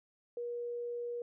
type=tone; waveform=sine; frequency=478.5 Hz; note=A#4; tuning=45 cents sharp; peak=-36 dBFS; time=0.37-1.22 s; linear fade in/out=2 ms; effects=none